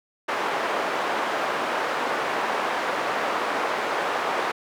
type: band-pass noise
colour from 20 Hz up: white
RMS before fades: -26 dBFS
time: 0.28-4.52 s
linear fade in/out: 10 ms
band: 420 to 1200 Hz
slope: 12 dB/octave
effects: none